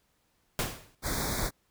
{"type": "noise with exponential decay", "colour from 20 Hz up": "pink", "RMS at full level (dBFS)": -27, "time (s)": [0.59, 0.95], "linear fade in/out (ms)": 1, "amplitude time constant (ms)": 78}
{"type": "band-stop noise", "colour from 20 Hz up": "pink", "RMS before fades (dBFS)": -31, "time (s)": [1.02, 1.51], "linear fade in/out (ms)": 50, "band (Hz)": [2300, 3500], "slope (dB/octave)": 96}
{"effects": ["pink hiss -72 dBFS RMS until 1.7 s"]}